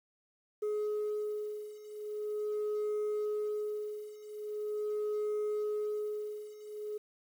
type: beating tone pair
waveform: sine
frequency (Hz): 421.4 / 421.82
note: G#4 / G#4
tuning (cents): +25 / +27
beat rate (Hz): 0.42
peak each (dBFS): -35 / -33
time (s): 0.62-6.98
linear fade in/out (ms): 10
effects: tanh soft clip ceiling -30 dBFS + 10-bit